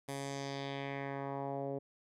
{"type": "tone with low-pass filter sweep", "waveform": "10% pulse", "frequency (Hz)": 138.59, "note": "C#3", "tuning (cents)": 0, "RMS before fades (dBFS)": -40, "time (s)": [0.08, 1.79], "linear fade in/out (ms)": 10, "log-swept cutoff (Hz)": [11000, 480], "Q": 2, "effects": []}